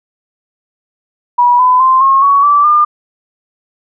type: tone with pitch steps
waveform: sine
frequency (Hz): 971 / 1006.4 / 1043.1 / 1081.1 / 1120.6 / 1161.4 / 1203.8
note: B5 / B5 / C6 / C#6 / C#6 / D6 / D6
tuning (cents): -30 / +32 / -6 / -44 / +18 / -20 / +42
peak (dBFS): -5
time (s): 1.38-2.85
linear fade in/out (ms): 10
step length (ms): 210
effects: none